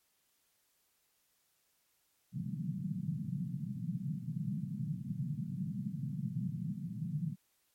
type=band-pass noise; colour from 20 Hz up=pink; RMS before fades=-38 dBFS; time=2.32-7.36 s; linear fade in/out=50 ms; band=130 to 200 Hz; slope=48 dB/octave; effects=white hiss -75 dBFS RMS until 7.74 s + MP3 64 kbps